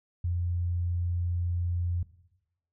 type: tone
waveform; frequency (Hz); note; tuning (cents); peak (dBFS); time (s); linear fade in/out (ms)
sine; 87.3; F2; 0; -26; 0.24-2.03; 5
effects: noise-tail reverb RT60 0.9 s tail -17 dB re dry